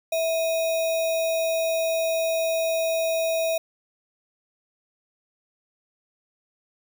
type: tone with sample-and-hold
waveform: sine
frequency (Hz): 653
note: E5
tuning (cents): -17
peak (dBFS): -21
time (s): 0.12-3.58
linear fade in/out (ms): 5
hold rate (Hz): 3150
effects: none

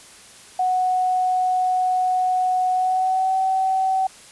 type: tone with pitch glide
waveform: sine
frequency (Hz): 738 to 760.9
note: F#5 to F#5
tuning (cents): -5 to +48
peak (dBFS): -17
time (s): 0.59-4.07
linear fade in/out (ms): 5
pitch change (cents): +53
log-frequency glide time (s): 2.73-3.36
effects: white hiss -45 dBFS RMS until 4.31 s + resampled to 24000 Hz

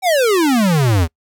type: exponential sweep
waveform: square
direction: down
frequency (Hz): 784 to 77.78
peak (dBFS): -12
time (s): 0.02-1.08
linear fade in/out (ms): 50
effects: noise-tail reverb RT60 0.1 s tail -25 dB re dry

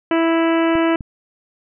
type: harmonic tone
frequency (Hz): 329.6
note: E4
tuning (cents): 0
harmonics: 1 / 2 / 3 / 4 / 5 / 6 / 7 / 8 / 9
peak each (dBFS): -15 / -21 / -25 / -27 / -29 / -31 / -32 / -33 / -34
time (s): 0.11-0.96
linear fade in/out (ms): 2
type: clicks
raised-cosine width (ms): 5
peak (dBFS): -20 / -19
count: 2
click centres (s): 0.754 / 1.008
effects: none

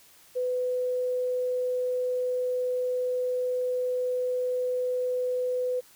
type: tone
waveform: sine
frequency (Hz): 501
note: B4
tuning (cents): +25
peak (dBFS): -25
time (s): 0.35-5.81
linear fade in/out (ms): 20
effects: white hiss -56 dBFS RMS until 5.95 s

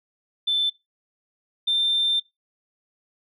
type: tone pair in turn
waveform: sine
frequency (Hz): 3533 / 3580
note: A7 / A7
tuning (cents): +6 / +29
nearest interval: unison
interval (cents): 23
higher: second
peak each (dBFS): -18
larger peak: neither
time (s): 0.47-0.7 / 1.67-2.2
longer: second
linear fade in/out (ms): 10
effects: noise-tail reverb RT60 0.2 s tail -21 dB re dry + tanh soft clip ceiling -14 dBFS

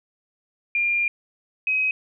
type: tone pair in turn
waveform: sine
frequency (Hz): 2400 / 2534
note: D7 / D#7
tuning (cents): +37 / +31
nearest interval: minor second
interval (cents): 94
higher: second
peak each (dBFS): -19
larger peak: neither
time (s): 0.75-1.08 / 1.67-1.91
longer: first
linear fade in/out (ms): 2
effects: none

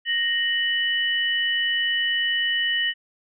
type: tone pair together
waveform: sine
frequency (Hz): 1864.7 / 2971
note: A#6 / F#7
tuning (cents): 0 / +6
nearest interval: minor sixth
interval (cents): 806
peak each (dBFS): -23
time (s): 0.05-2.94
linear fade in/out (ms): 50
effects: none

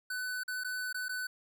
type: tone with dropouts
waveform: square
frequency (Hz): 1501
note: F#6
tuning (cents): +24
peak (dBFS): -35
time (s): 0.1-1.27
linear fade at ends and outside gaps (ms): 5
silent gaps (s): 0.435-0.479 / 0.637-0.645 / 0.928-0.944 / 1.084-1.092
effects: 12-bit

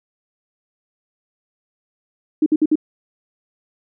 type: tone bursts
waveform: sine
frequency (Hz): 307.3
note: D#4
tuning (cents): -21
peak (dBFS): -11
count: 4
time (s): 2.42-2.756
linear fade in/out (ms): 5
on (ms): 42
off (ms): 56
effects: none

